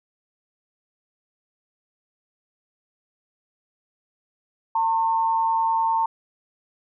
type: tone pair together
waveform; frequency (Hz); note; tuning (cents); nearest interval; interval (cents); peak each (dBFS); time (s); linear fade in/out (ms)
sine; 905 / 1075.2; A5 / C6; +48 / +47; minor third; 299; -19 / -28; 4.75-6.06; 5
effects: none